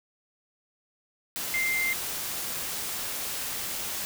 sine tone in noise, 2093 Hz, C7, in tune, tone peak -25 dBFS, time 1.54-1.93 s, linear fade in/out 0 ms, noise white, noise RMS -33 dBFS, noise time 1.36-4.05 s, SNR +5 dB, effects none

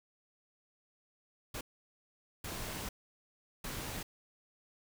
pink noise bursts at uneven times, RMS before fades -41 dBFS, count 3, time 1.54-1.61 / 2.44-2.89 / 3.64-4.03 s, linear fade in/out 5 ms, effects none

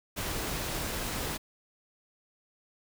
pink noise, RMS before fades -34 dBFS, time 0.16-1.38 s, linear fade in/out 20 ms, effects none

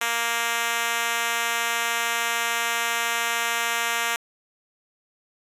5% pulse tone with high-pass filter, 233.1 Hz, A#3, in tune, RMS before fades -25 dBFS, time 0.01-4.16 s, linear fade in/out 2 ms, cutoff 700 Hz, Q 0.55, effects resampled to 32000 Hz

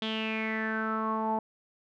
sawtooth tone with low-pass filter sweep, 220 Hz, A3, in tune, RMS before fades -31 dBFS, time 0.02-1.39 s, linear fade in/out 2 ms, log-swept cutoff 3400 to 820 Hz, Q 7.9, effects none

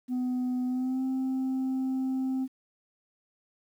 sine tone with pitch glide, 251.1 to 261.9 Hz, B3 to C4, +29 to +2 cents, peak -24 dBFS, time 0.08-2.48 s, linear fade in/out 50 ms, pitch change +73 cents, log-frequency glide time 0.66-1.03 s, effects tanh soft clip ceiling -26 dBFS + 10-bit

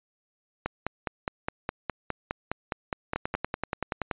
two click trains, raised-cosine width 0.5 ms, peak -13 / -13 dBFS, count 11 / 14, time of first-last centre 3.16-4.112 / 0.66-3.34 s, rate 10.5 / 4.85 Hz, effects resampled to 8000 Hz

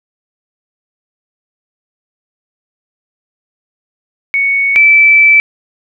sine tone pair in turn, 2223 / 2318 Hz, C#7 / D7, +4 / -23 cents, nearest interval minor second, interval 73 cents, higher second, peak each -9 / -3 dBFS, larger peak second, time 4.34-4.76 / 4.76-5.4 s, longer second, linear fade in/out 0 ms, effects none

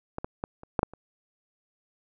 clicks, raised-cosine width 1 ms, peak -18 / -18 / -16 / -30 / -9 / -7 / -30 dBFS, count 7, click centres 0.184 / 0.245 / 0.439 / 0.634 / 0.792 / 0.831 / 0.936 s, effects none

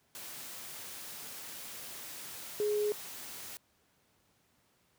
sine tone in noise, 418 Hz, G#4, 11 cents sharp, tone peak -28 dBFS, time 2.6-2.92 s, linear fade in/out 0 ms, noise white, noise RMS -45 dBFS, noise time 0.15-3.57 s, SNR +14 dB, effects pink hiss -71 dBFS RMS until 4.98 s + high-pass 80 Hz 12 dB/octave

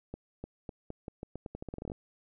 accelerating click train, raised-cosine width 2 ms, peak -26 dBFS, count 18, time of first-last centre 0.14-1.918 s, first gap 300 ms, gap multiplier 0.84, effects none

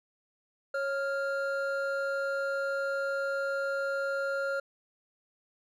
triangle tone pair together, 549.7 / 1396.9 Hz, C#5 / F6, -15 / 0 cents, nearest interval octave + major third, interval 1615 cents, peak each -29 / -31 dBFS, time 0.74-4.6 s, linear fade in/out 5 ms, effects none

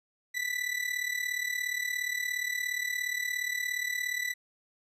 40% pulse tone with amplitude modulation, 1978 Hz, B6, 2 cents sharp, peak -26 dBFS, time 0.34-4.34 s, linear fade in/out 20 ms, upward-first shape sine, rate 37.1 Hz, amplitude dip 75%, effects resampled to 32000 Hz

